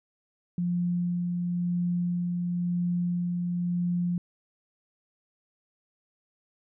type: tone with tremolo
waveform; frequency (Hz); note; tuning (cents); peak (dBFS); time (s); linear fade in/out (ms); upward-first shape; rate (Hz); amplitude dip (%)
sine; 175.6; F3; +10; -24; 0.58-4.18; 2; sine; 0.97; 25
effects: none